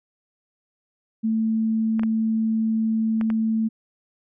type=tone; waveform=sine; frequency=221.9 Hz; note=A3; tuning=15 cents sharp; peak=-19 dBFS; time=1.23-3.69 s; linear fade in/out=20 ms
type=clicks; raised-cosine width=0.5 ms; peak=-18 dBFS; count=4; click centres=1.995 / 2.034 / 3.212 / 3.302 s
effects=none